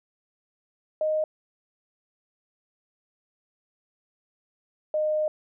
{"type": "tone pair in turn", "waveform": "sine", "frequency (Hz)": [620, 613.9], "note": ["D#5", "D#5"], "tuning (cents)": [-6, -23], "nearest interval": "unison", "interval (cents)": 17, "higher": "first", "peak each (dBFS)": -22, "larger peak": "neither", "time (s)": [[1.01, 1.24], [4.94, 5.28]], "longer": "second", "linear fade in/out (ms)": 2, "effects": []}